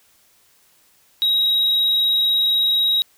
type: tone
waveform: sine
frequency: 3819 Hz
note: A#7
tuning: 41 cents sharp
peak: -12 dBFS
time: 1.22-3.02 s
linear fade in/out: 0 ms
effects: tanh soft clip ceiling -14 dBFS + white hiss -57 dBFS RMS until 3.17 s